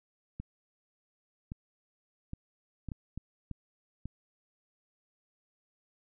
clicks, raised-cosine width 5 ms, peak -26 dBFS, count 8, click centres 0.4 / 1.519 / 2.334 / 2.887 / 2.918 / 3.176 / 3.513 / 4.056 s, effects none

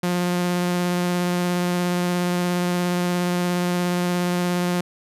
sawtooth tone with vibrato, 177.3 Hz, F3, 26 cents sharp, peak -16 dBFS, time 0.03-4.81 s, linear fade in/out 5 ms, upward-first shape sine, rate 17 Hz, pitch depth 10 cents each way, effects resampled to 32000 Hz

